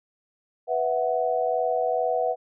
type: chord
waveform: sine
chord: B suspended fourth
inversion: none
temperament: just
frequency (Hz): 493.9 / 658.5 / 740.8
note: B4 / E5 / F#5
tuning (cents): 0 / -2 / +2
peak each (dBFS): -26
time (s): 0.67-2.36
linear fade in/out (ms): 50
effects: none